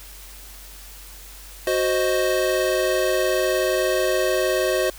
square chord, C diminished, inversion second, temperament equal, 370 / 523.3 / 622.3 Hz, Gb4 / C5 / Eb5, 0 / 0 / 0 cents, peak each -24 dBFS, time 1.67-4.9 s, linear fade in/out 2 ms, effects added 47 Hz sine -42 dBFS peak until 4.98 s + white hiss -43 dBFS RMS until 4.98 s

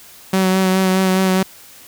sawtooth tone with vibrato, 188.2 Hz, F#3, 30 cents sharp, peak -9 dBFS, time 0.33-1.43 s, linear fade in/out 5 ms, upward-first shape sine, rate 4.8 Hz, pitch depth 20 cents each way, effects white hiss -42 dBFS RMS until 1.87 s

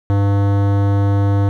sine tone with hard clipping, 100 Hz, G2, 35 cents sharp, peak -14 dBFS, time 0.1-1.49 s, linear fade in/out 0 ms, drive 18 dB, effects none

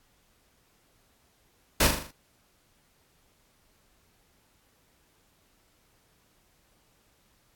pink noise with echo, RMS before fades -21 dBFS, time 1.8-1.87 s, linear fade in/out 5 ms, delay 40 ms, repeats 6, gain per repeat -5 dB, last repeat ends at 2.11 s, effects pink hiss -66 dBFS RMS until 7.55 s + AAC 64 kbps

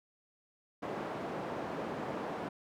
white band-pass noise, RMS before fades -39 dBFS, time 0.82-2.49 s, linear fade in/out 10 ms, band 170 to 730 Hz, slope 12 dB/octave, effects none

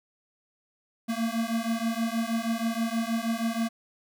square beating tone pair, 225.4 / 231.7 Hz, A3 / A#3, +42 / -10 cents, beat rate 6.3 Hz, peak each -30 dBFS, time 1.08-3.69 s, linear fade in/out 20 ms, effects none

